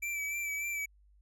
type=tone with vibrato; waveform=square; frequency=2319 Hz; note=D7; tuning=22 cents flat; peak=-34 dBFS; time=0.02-0.86 s; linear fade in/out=10 ms; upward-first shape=sine; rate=3.4 Hz; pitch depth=30 cents each way; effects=added 50 Hz sine -60 dBFS peak until 1.21 s